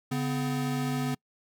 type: tone pair together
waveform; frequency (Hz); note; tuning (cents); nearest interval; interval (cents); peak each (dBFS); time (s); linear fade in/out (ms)
square; 141.7 / 252.2; C#3 / B3; +38 / +36; minor seventh; 998; -31 / -31; 0.11-1.15; 10
effects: noise-tail reverb RT60 0.1 s tail -26 dB re dry